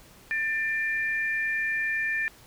sine tone pair together, 1784 / 2381 Hz, A6 / D7, +23 / +23 cents, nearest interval perfect fourth, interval 500 cents, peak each -26 / -31 dBFS, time 0.31-2.28 s, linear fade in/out 0 ms, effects pink hiss -53 dBFS RMS until 2.46 s

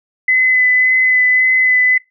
sine tone with vibrato, 2018 Hz, B6, 37 cents sharp, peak -9 dBFS, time 0.28-1.98 s, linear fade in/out 5 ms, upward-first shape sine, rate 1.8 Hz, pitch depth 13 cents each way, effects noise-tail reverb RT60 0.2 s tail -21 dB re dry

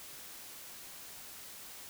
silence, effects white hiss -49 dBFS RMS until 1.89 s

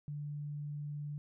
sine tone, 146.83 Hz, D3, in tune, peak -38 dBFS, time 0.08-1.18 s, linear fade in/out 0 ms, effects none

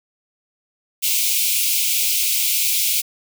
white high-pass noise, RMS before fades -19 dBFS, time 1.02-3.02 s, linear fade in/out 20 ms, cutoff 2200 Hz, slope 96 dB/octave, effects none

